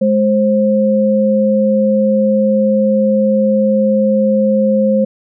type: tone pair together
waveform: sine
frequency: 210 / 529.2 Hz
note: G#3 / C5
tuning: +19 / +20 cents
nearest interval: octave + major third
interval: 1601 cents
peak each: -12 dBFS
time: 0.01-5.05 s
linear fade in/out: 10 ms
effects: none